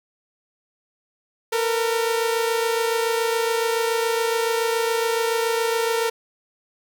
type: tone pair together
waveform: sawtooth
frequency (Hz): 455 / 482.1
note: A#4 / B4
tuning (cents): -42 / -42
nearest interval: minor second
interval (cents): 100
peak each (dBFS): -17 / -23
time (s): 1.52-6.1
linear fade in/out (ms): 10
effects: none